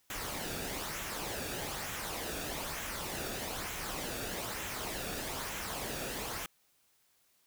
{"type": "noise with flanger", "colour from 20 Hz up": "pink", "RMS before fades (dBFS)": -39, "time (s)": [0.1, 6.46], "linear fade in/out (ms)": 2, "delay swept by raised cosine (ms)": [0.21, 0.99], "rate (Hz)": 1.1, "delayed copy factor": -0.5, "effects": ["white hiss -71 dBFS RMS until 7.46 s"]}